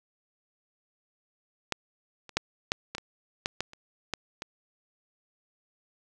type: clicks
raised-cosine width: 0.2 ms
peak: -10 / -28 / -7 / -8 / -17 / -20 / -10 / -12 / -30 / -12 / -18 dBFS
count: 11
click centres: 1.723 / 2.293 / 2.37 / 2.719 / 2.95 / 2.982 / 3.459 / 3.606 / 3.734 / 4.137 / 4.421 s
effects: none